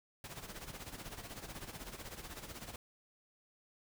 pink noise with tremolo, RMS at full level -45 dBFS, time 0.24-2.76 s, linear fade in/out 2 ms, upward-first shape sine, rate 16 Hz, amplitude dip 70%, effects none

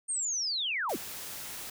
sine linear sweep, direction down, 8810 to 119.3 Hz, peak -29 dBFS, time 0.08-0.97 s, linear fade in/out 20 ms
white noise, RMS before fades -41 dBFS, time 0.89-1.7 s, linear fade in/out 5 ms
effects none

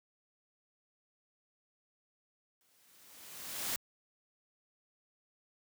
white noise with exponential growth, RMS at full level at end -34 dBFS, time 2.61-3.76 s, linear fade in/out 0 ms, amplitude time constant 250 ms, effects high-pass 100 Hz 12 dB/octave

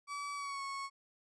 35% pulse tone with pitch glide, 1146 to 1101.2 Hz, D6 to C#6, -43 to -12 cents, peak -37 dBFS, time 0.07-0.9 s, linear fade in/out 50 ms, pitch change -69 cents, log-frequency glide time 0.35-0.62 s, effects resampled to 22050 Hz

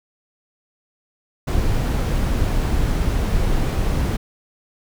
brown noise, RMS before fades -19 dBFS, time 1.47-4.17 s, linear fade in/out 10 ms, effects none

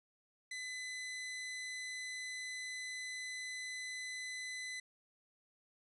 sawtooth tone, 2012 Hz, B6, 32 cents sharp, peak -38 dBFS, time 0.51-4.8 s, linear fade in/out 5 ms, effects resampled to 24000 Hz

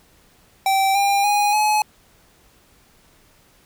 square tone with pitch steps, 776 / 799.7 / 824 / 849.2 Hz, G5 / G5 / G#5 / G#5, -18 / +34 / -14 / +38 cents, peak -16 dBFS, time 0.66-1.82 s, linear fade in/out 2 ms, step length 290 ms, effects pink hiss -55 dBFS RMS until 3.65 s

